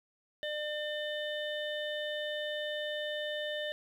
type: harmonic tone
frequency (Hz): 600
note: D5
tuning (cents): +37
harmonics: 1 / 3 / 5 / 6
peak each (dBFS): -36 / -40 / -42 / -43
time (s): 0.43-3.72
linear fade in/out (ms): 0
effects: 10-bit